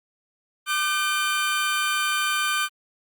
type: tone pair together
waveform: 25% pulse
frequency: 1197.2 / 1536 Hz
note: D6 / G6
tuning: +33 / -36 cents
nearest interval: major third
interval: 431 cents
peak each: -21 dBFS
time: 0.66-2.69 s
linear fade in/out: 50 ms
effects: Opus 48 kbps

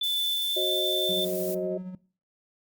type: tone with pitch glide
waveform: sine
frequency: 3513 to 3544 Hz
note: A7 to A7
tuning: -3 to +12 cents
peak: -25 dBFS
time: 0.01-1.25 s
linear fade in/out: 5 ms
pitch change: +15 cents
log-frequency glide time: 0.25-0.75 s
type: noise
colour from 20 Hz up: violet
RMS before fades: -36 dBFS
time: 0.03-1.55 s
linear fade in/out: 10 ms
type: chord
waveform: sine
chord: C diminished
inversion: second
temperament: equal with one note detuned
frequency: 370 / 530.9 / 622.3 Hz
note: Gb4 / C5 / Eb5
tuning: 0 / +25 / 0 cents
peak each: -29 / -35 / -31 dBFS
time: 0.56-1.78 s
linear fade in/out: 10 ms
type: tone with tremolo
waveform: triangle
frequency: 183.7 Hz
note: F#3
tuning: 12 cents flat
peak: -30 dBFS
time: 1.09-1.95 s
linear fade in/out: 2 ms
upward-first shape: sine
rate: 13 Hz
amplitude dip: 45%
effects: noise-tail reverb RT60 0.4 s tail -20 dB re dry + Opus 48 kbps

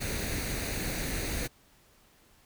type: noise with comb filter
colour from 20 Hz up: pink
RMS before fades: -33 dBFS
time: 0-1.48 s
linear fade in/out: 20 ms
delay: 0.47 ms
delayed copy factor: +0.55
effects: pink hiss -62 dBFS RMS until 2.45 s

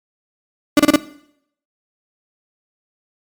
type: tone bursts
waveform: 35% pulse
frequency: 293.7 Hz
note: D4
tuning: in tune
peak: -5 dBFS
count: 4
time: 0.77-0.96 s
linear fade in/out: 2 ms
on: 25 ms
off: 30 ms
effects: noise-tail reverb RT60 0.7 s tail -18 dB re dry + MP3 96 kbps

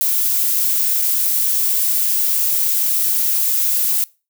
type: noise with dropouts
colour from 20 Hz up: violet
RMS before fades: -17 dBFS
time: 0.01-4.04 s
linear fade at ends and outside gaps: 0 ms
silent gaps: 1.017-1.021 s
effects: noise-tail reverb RT60 0.3 s tail -23 dB re dry

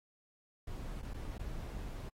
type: noise with dropouts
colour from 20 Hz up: brown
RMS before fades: -42 dBFS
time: 0.67-2.09 s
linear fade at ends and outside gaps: 5 ms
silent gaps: 1.016-1.027 / 1.137-1.141 / 1.381-1.393 s
effects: AAC 48 kbps

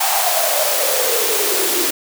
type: noise with high-pass filter sweep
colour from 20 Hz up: white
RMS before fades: -17 dBFS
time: 0-1.91 s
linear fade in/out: 10 ms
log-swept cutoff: 810 to 330 Hz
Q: 9.6
effects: none

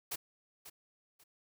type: noise with echo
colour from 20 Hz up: white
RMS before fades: -38 dBFS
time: 0.11-0.16 s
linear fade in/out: 10 ms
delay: 540 ms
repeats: 2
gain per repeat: -12 dB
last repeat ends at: 1.24 s
effects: none

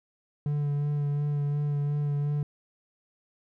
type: tone with vibrato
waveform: triangle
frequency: 145.4 Hz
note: D3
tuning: 17 cents flat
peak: -23 dBFS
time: 0.46-2.43 s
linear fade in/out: 2 ms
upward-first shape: sine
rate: 2.8 Hz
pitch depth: 19 cents each way
effects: none

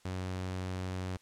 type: tone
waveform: sawtooth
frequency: 92.5 Hz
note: F#2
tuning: in tune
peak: -31 dBFS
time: 0.05-1.17 s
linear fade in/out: 5 ms
effects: white hiss -65 dBFS RMS until 1.21 s + low-pass 8000 Hz 12 dB/octave

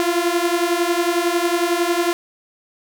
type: beating tone pair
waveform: sawtooth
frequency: 340 / 351 Hz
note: F4 / F4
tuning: -46 / +9 cents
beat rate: 11 Hz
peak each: -16 dBFS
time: 0-2.13 s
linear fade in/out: 0 ms
effects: none

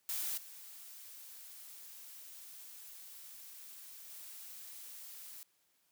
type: noise with level steps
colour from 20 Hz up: blue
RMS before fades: -38 / -52 / -50 dBFS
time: 0.09-5.43 s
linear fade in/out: 0 ms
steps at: 0.37 / 4.09 s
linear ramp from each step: 10 ms
effects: white hiss -75 dBFS RMS until 5.91 s + high-pass 100 Hz 12 dB/octave

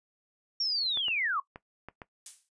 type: linear sweep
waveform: sine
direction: down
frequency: 5588 to 1046.5 Hz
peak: -27 dBFS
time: 0.6-1.4 s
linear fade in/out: 5 ms
type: clicks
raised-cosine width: 0.5 ms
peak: -27 dBFS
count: 5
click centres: 0.973 / 1.083 / 1.559 / 1.886 / 2.018 s
type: noise with exponential decay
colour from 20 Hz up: violet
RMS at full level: -34 dBFS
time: 2.26-2.49 s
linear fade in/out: 2 ms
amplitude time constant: 49 ms
effects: noise-tail reverb RT60 0.1 s tail -17 dB re dry + resampled to 22050 Hz

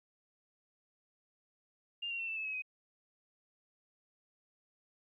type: tone with pitch steps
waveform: sine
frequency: 2802 / 2752 / 2703 / 2655 / 2608 / 2562 / 2517 Hz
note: F7 / F7 / E7 / E7 / E7 / E7 / D#7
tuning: +5 / -26 / +43 / +12 / -19 / -50 / +19 cents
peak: -36 dBFS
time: 2.02-2.622 s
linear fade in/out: 10 ms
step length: 86 ms
effects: 13-bit

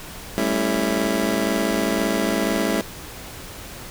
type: chord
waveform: 25% pulse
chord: A dominant seventh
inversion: third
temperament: just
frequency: 198 / 220 / 275 / 330 Hz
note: G3 / A3 / C#4 / E4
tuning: +18 / 0 / -14 / +2 cents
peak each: -22 dBFS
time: 0.38-2.81 s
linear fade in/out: 0 ms
effects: pink hiss -37 dBFS RMS until 3.9 s

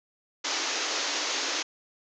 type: band-pass noise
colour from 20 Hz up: white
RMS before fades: -30 dBFS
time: 0.44-1.63 s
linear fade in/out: 10 ms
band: 260 to 6800 Hz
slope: 96 dB/octave
effects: none

